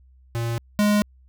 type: tone pair in turn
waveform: square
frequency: 116.54 / 207.7 Hz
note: A#2 / G#3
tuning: 0 / 0 cents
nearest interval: minor seventh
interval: 1000 cents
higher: second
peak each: -24 / -17 dBFS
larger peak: second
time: 0.35-0.58 / 0.79-1.02 s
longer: neither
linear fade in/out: 0 ms
effects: added 64 Hz sine -50 dBFS peak until 1.28 s